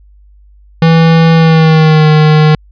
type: tone with pitch glide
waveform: square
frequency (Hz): 163.9 to 153.81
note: E3 to D#3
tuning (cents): -10 to -20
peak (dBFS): -4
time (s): 0.82-2.55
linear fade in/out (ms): 2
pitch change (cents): -110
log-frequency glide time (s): 1.34-2.08
effects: added 50 Hz sine -38 dBFS peak until 2.71 s + resampled to 11025 Hz